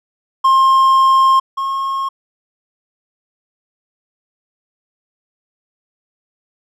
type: tone pair in turn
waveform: triangle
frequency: 1063 / 1081.6 Hz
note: C6 / C#6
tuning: +27 / -43 cents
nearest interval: unison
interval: 30 cents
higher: second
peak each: -6 / -15 dBFS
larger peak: first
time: 0.44-1.4 / 1.57-2.09 s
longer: first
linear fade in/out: 10 ms
effects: none